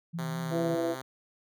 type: tone with vibrato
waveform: sine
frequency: 164.81 Hz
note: E3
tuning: in tune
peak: -32 dBFS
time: 0.13-0.76 s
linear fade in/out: 20 ms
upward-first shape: triangle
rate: 4.7 Hz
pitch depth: 60 cents each way
type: tone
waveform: 5% pulse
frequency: 130.81 Hz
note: C3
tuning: in tune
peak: -26 dBFS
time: 0.18-1.02 s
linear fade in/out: 10 ms
type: harmonic tone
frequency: 167.3 Hz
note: E3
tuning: 26 cents sharp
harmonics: 2 / 3 / 4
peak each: -30 / -32 / -33 dBFS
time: 0.5-0.96 s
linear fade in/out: 50 ms
effects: none